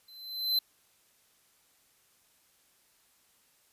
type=tone with level ramp; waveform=square; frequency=4063 Hz; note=B7; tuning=48 cents sharp; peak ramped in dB=-52 to -23 dBFS; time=0.08-0.59 s; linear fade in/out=5 ms; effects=white hiss -67 dBFS RMS until 3.72 s + resampled to 32000 Hz